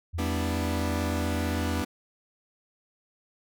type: tone with vibrato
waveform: sine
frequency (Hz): 84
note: E2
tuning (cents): +33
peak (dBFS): -29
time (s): 0.13-1.83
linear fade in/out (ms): 20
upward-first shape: triangle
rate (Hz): 16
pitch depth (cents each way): 10
type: chord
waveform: sawtooth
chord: E minor seventh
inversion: first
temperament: equal with one note detuned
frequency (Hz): 196 / 244.8 / 293.7 / 329.6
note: G3 / B3 / D4 / E4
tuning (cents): 0 / -15 / 0 / 0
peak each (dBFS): -32 / -28 / -29 / -34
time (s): 0.18-1.85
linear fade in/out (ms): 10
effects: none